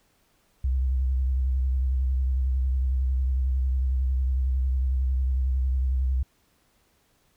sine tone with vibrato, 64.8 Hz, C2, 16 cents flat, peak -21 dBFS, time 0.64-6.23 s, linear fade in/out 5 ms, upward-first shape sine, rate 11 Hz, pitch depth 52 cents each way, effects pink hiss -66 dBFS RMS until 7.36 s

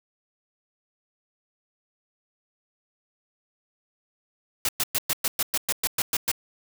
white noise bursts, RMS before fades -24 dBFS, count 12, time 4.65-6.316 s, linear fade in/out 2 ms, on 38 ms, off 110 ms, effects none

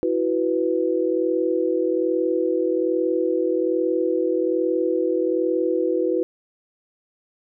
sine chord, E suspended second, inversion none, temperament just, 329.6 / 370.8 / 494.4 Hz, E4 / F#4 / B4, 0 / +4 / +2 cents, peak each -23 dBFS, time 0.03-6.23 s, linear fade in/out 0 ms, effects none

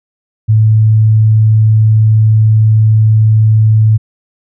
sine tone, 109.2 Hz, A2, 13 cents flat, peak -4 dBFS, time 0.48-3.98 s, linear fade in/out 20 ms, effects none

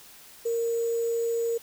sine tone with sample-and-hold, 463.2 Hz, A#4, 11 cents flat, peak -24 dBFS, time 0.45-1.58 s, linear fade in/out 10 ms, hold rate 7350 Hz, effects white hiss -50 dBFS RMS until 1.62 s

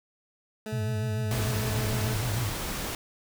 20% pulse tone, 216.3 Hz, A3, 29 cents flat, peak -29 dBFS, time 0.66-2.14 s, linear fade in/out 2 ms
sine tone with vibrato, 112.1 Hz, A2, 33 cents sharp, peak -27 dBFS, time 0.72-2.5 s, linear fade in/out 10 ms, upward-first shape sine, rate 6.7 Hz, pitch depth 210 cents each way
pink noise, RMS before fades -33 dBFS, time 1.31-2.95 s, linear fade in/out 2 ms
effects none

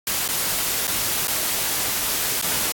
white noise with dropouts, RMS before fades -23 dBFS, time 0.07-2.72 s, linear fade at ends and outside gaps 2 ms, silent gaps 0.279-0.287 / 0.871-0.877 / 1.273-1.28 / 2.415-2.424 s, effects AAC 64 kbps

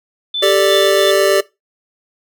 sine tone with tremolo, 3520 Hz, A7, in tune, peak -15 dBFS, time 0.34-1.11 s, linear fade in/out 5 ms, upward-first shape sine, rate 2.9 Hz, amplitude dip 65%
square chord, G suspended second, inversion none, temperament just, 392 / 441 / 588 Hz, G4 / A4 / D5, 0 / +4 / +2 cents, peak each -15 / -18 / -14 dBFS, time 0.42-1.41 s, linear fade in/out 10 ms
effects noise-tail reverb RT60 0.2 s tail -19 dB re dry

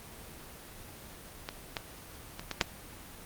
clicks, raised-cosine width 0.2 ms, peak -18 / -15 / -21 / -15 / -6 dBFS, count 5, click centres 1.489 / 1.768 / 2.395 / 2.513 / 2.612 s, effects pink hiss -48 dBFS RMS until 3.25 s + Opus 24 kbps

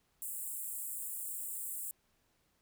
pink high-pass noise, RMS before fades -41 dBFS, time 0.22-1.91 s, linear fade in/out 0 ms, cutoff 7600 Hz, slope 96 dB/octave, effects pink hiss -75 dBFS RMS until 2.61 s

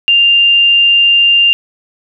sine tone, 2794 Hz, F7, in tune, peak -5 dBFS, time 0.08-1.53 s, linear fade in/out 0 ms, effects none

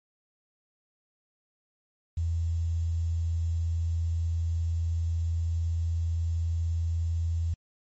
sine tone with quantisation, 83.3 Hz, E2, 19 cents sharp, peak -25 dBFS, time 2.17-7.54 s, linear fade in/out 5 ms, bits 9, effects MP3 32 kbps

